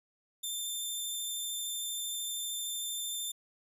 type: tone with vibrato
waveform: 15% pulse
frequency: 3569 Hz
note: A7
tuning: 24 cents sharp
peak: -28 dBFS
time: 0.43-3.32 s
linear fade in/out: 10 ms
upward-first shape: sine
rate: 13 Hz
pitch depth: 9 cents each way
effects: none